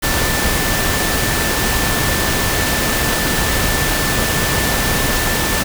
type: tone in noise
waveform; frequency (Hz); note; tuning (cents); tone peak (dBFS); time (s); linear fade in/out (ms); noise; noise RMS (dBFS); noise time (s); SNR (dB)
sine; 1768; A6; +8; -24; 0.02-5.64; 20; pink; -17; 0.02-5.64; -10
effects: none